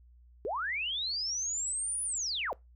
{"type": "linear two-way sweep", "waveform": "sine", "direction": "up then down", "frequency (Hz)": [370, 9930, 419.6], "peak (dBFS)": -31, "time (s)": [0.45, 2.53], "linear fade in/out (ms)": 0, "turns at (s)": 2.03, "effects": ["noise-tail reverb RT60 0.2 s tail -23 dB re dry", "added 60 Hz sine -55 dBFS peak until 2.75 s"]}